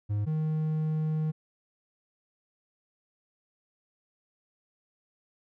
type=tone pair in turn; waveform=triangle; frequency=103.83 / 155.94 Hz; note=G#2 / D#3; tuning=0 / +4 cents; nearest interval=perfect fifth; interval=704 cents; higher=second; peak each=-24 dBFS; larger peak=neither; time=0.09-0.26 / 0.26-1.32 s; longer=second; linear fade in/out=20 ms; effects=none